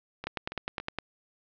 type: two click trains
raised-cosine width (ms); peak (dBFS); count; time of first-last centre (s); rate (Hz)
0.3; -21 / -15; 3 / 8; 0.24-0.8 / 0.27-0.986; 3.57 / 9.77
effects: low-pass 5000 Hz 12 dB/octave